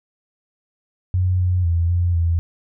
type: tone with pitch steps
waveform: sine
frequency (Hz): 91.5 / 90.5 / 84.6 / 87.6 / 84.1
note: F#2 / F#2 / E2 / F2 / E2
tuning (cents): -19 / -38 / +45 / +6 / +35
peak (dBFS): -15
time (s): 1.14-2.39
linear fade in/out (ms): 0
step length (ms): 250
effects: none